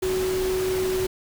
sine tone in noise, 373.2 Hz, F#4, 15 cents sharp, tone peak -22 dBFS, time 0.02-1.07 s, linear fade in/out 10 ms, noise pink, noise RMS -32 dBFS, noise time 0.02-1.07 s, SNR +7 dB, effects none

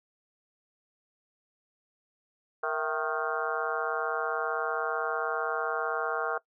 harmonic tone with a mistuned harmonic, 155.56 Hz, D#3, in tune, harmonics 3 / 4 / 5 / 6 / 7 / 8 / 9 / 10, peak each -34 / -35 / -36 / -44 / -37 / -37 / -34 / -41 dBFS, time 2.63-6.38 s, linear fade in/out 5 ms, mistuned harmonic 4, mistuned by +100 cents, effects noise-tail reverb RT60 0.1 s tail -21 dB re dry

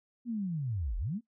sine linear two-way sweep, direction down then up, 246.9 to 37.1 to 246.9 Hz, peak -31 dBFS, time 0.25-1.21 s, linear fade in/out 50 ms, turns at 0.98 s, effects noise-tail reverb RT60 0.1 s tail -19 dB re dry

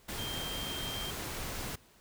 sine tone in noise, 3174 Hz, G7, 21 cents sharp, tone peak -39 dBFS, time 0.18-1.11 s, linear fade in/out 10 ms, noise pink, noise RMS -39 dBFS, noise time 0.08-1.76 s, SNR -3 dB, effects pink hiss -62 dBFS RMS until 2 s

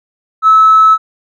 triangle tone with tanh clipping, 1300 Hz, E6, 24 cents flat, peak -3 dBFS, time 0.42-0.98 s, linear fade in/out 50 ms, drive 4 dB, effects none

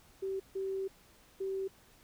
sine tone bursts at uneven times, 385.6 Hz, G4, 28 cents flat, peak -33 dBFS, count 3, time 0.22-0.4 / 0.55-0.88 / 1.4-1.68 s, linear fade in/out 10 ms, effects pink hiss -62 dBFS RMS until 2.03 s

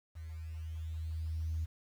sine tone with level ramp, 80 Hz, D#2, 49 cents sharp, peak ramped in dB -42 to -31 dBFS, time 0.15-1.66 s, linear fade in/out 20 ms, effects tanh soft clip ceiling -28 dBFS + 10-bit

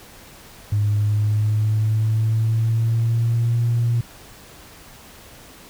sine tone with pitch glide, 103.83 to 117.9 Hz, G#2 to A#2, 0 to +20 cents, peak -15 dBFS, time 0.72-4.01 s, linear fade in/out 5 ms, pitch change +220 cents, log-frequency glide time 0.89-3.62 s, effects tanh soft clip ceiling -12 dBFS + pink hiss -44 dBFS RMS until 5.69 s

